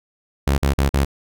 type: tone bursts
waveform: sawtooth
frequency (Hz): 69.3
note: C#2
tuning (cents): 0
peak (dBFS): -11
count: 4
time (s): 0.47-1.048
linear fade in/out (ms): 5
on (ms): 110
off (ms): 46
effects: none